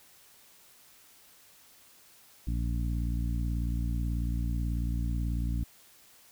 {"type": "harmonic tone", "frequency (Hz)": 58.27, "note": "A#1", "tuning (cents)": 0, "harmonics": [1, 2, 3, 4, 5], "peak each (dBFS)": [-29, -35, -39, -41, -43], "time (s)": [2.47, 5.64], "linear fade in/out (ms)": 5, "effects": ["white hiss -58 dBFS RMS until 6.31 s"]}